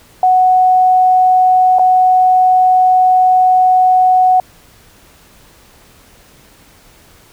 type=tone with dropouts; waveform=sine; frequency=740 Hz; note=F#5; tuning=in tune; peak=-6 dBFS; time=0.23-4.4 s; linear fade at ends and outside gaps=2 ms; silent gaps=1.786-1.794 s; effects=pink hiss -45 dBFS RMS until 7.32 s